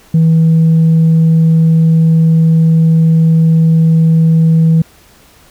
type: tone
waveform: sine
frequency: 162.2 Hz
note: E3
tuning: 28 cents flat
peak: -3 dBFS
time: 0.14-4.82 s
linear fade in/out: 5 ms
effects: tanh soft clip ceiling -3 dBFS + pink hiss -44 dBFS RMS until 5.5 s